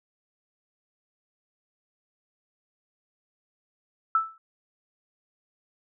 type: tone with exponential decay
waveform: sine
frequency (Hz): 1318.5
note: E6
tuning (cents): 0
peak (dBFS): -16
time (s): 4.15-4.38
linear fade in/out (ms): 2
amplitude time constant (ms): 48
effects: none